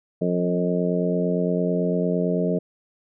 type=harmonic tone with a mistuned harmonic; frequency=88.9 Hz; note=F2; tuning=31 cents sharp; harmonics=2 / 3 / 4 / 5 / 6 / 7; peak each=-23 / -29 / -30 / -26 / -32 / -28 dBFS; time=0.21-2.59 s; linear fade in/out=10 ms; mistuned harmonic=2; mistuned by=-15 cents; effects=none